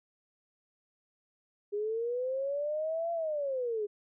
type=linear two-way sweep; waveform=sine; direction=up then down; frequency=404.7 to 683 to 404.7 Hz; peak=-30 dBFS; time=1.72-3.87 s; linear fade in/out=20 ms; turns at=3.12 s; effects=none